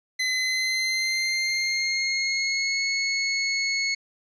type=tone with pitch glide; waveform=25% pulse; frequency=2032 to 2190 Hz; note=B6 to C#7; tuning=+49 to -22 cents; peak=-19 dBFS; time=0.19-3.95 s; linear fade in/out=10 ms; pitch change=+129 cents; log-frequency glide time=0.32-2.82 s; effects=resampled to 22050 Hz